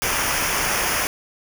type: noise with comb filter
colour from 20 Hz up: pink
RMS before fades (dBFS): -22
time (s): 0.02-1.07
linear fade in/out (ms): 0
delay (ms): 0.25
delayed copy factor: -0.7
effects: none